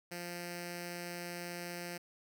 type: tone with notch filter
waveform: 5% pulse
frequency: 174.61 Hz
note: F3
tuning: in tune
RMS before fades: -43 dBFS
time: 0.11-1.98 s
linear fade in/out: 10 ms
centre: 1100 Hz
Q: 1
effects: none